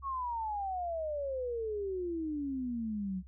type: exponential sweep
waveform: sine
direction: down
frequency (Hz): 1120 to 180.3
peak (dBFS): -33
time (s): 0.02-3.23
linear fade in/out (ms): 50
effects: added 66 Hz sine -49 dBFS peak until 3.27 s